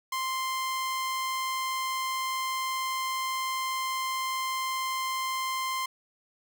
sawtooth tone, 1046.5 Hz, C6, in tune, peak -25 dBFS, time 0.12-5.86 s, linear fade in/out 5 ms, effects none

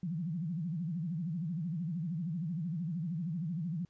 sine tone with vibrato, 167.2 Hz, E3, 25 cents sharp, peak -33 dBFS, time 0.03-3.85 s, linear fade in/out 2 ms, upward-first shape sine, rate 13 Hz, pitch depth 190 cents each way, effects pink hiss -75 dBFS RMS until 3.89 s + resampled to 16000 Hz

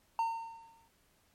triangle tone with exponential decay, 912 Hz, A#5, 38 cents flat, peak -25 dBFS, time 0.19-0.88 s, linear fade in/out 1 ms, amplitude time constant 150 ms, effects pink hiss -70 dBFS RMS until 1.34 s + MP3 64 kbps

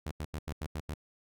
sawtooth tone bursts, 76.3 Hz, D#2, 33 cents flat, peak -31 dBFS, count 7, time 0.06-0.941 s, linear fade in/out 5 ms, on 53 ms, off 85 ms, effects none

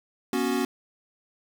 square chord, B suspended second, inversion none, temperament equal with one note detuned, 241.9 / 277.2 / 370 Hz, B3 / C#4 / F#4, -36 / 0 / 0 cents, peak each -29 dBFS, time 0.33-0.65 s, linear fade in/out 2 ms, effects 8-bit

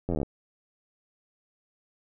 slowing click train, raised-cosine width 2 ms, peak -16 dBFS, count 12, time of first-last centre 0.09-0.231 s, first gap 11 ms, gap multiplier 1.03, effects none

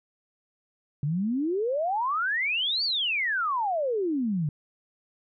sine exponential two-way sweep, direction up then down, 137.2 to 4699 to 141.3 Hz, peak -24 dBFS, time 1.03-4.49 s, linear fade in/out 2 ms, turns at 2.84 s, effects none

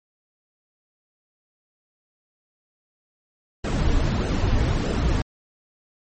brown noise with flanger, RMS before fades -21 dBFS, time 3.64-5.22 s, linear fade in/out 5 ms, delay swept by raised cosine 0.87 to 5.77 ms, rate 1.6 Hz, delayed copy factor -0.55, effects MP3 32 kbps

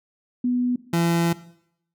sine / 30% pulse tone pair in turn, 246.9 / 169.07 Hz, B3 / E3, 0 / +44 cents, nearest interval perfect fifth, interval 656 cents, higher first, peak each -19 / -16 dBFS, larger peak second, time 0.44-0.76 / 0.93-1.33 s, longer second, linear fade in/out 5 ms, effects noise-tail reverb RT60 0.7 s tail -17 dB re dry

